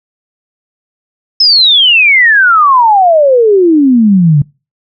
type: exponential sweep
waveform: sine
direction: down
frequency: 5274 to 138.59 Hz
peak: -3 dBFS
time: 1.4-4.42 s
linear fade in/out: 5 ms
effects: noise-tail reverb RT60 0.3 s tail -25 dB re dry